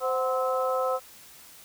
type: harmonic tone with a mistuned harmonic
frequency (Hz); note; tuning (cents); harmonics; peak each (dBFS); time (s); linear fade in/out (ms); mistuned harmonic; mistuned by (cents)
259.8; C4; -12; 2 / 3 / 4 / 5; -26 / -32 / -34 / -30; 0-1; 50; 3; -76
effects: white hiss -50 dBFS RMS until 1.64 s